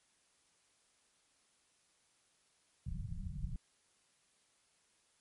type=low-pass noise; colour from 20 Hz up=pink; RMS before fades=-41 dBFS; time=2.86-3.56 s; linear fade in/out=2 ms; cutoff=190 Hz; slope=96 dB/octave; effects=white hiss -73 dBFS RMS until 5.2 s + MP3 48 kbps